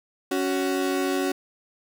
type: tone pair together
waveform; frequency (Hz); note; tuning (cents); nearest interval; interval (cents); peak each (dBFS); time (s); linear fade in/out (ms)
35% pulse; 279.3 / 372.8; C#4 / F#4; +13 / +13; perfect fourth; 500; -24; 0.31-1.32; 5
effects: none